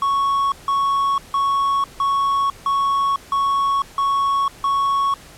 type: tone bursts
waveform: triangle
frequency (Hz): 1108.7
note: C#6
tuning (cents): 0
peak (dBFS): -14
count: 8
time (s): 0.02-5.14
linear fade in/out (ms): 2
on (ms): 500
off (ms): 160
effects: pink hiss -43 dBFS RMS until 5.37 s + low-pass 12000 Hz 12 dB/octave